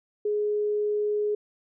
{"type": "tone", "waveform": "sine", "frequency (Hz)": 418.2, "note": "G#4", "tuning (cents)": 12, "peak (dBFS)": -23, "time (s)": [0.25, 1.35], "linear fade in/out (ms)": 5, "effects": []}